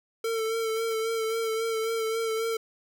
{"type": "tone with vibrato", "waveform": "square", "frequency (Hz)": 449, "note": "A4", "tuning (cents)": 35, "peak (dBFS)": -27, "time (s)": [0.24, 2.57], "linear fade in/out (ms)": 5, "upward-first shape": "sine", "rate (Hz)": 3.7, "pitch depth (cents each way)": 30, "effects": []}